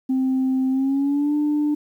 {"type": "tone with pitch glide", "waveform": "sine", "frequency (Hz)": [261.6, 297], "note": ["C4", "D4"], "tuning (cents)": [0, 20], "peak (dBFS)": -16, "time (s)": [0.09, 1.75], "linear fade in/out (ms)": 10, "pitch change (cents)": 220, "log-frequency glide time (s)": [0.7, 1.35], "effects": ["tanh soft clip ceiling -15 dBFS", "9-bit"]}